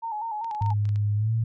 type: tone with vibrato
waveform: sine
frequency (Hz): 880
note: A5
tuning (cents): 0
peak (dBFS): -28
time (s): 0.02-0.74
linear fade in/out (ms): 20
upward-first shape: square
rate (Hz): 5.1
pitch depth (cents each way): 67
type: clicks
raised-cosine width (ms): 0.2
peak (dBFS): -29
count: 9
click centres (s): 0.445 / 0.512 / 0.549 / 0.622 / 0.662 / 0.704 / 0.854 / 0.891 / 0.959
type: tone with pitch glide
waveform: sine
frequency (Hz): 103.83 to 113.23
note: G#2 to A#2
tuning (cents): 0 to -50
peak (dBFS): -21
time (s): 0.61-1.44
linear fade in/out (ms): 5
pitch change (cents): +150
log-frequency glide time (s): 1.16-1.33
effects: none